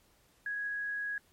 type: tone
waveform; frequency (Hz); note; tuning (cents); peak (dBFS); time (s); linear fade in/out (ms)
sine; 1661.2; G#6; 0; -33; 0.46-1.18; 2
effects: pink hiss -67 dBFS RMS until 1.32 s + MP3 64 kbps